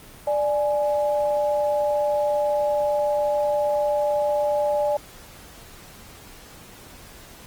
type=tone pair together; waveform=sine; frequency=590 / 836.8 Hz; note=D5 / G#5; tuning=+8 / +13 cents; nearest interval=tritone; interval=605 cents; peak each=-20 / -26 dBFS; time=0.27-4.97 s; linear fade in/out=5 ms; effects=pink hiss -45 dBFS RMS until 7.46 s + Opus 24 kbps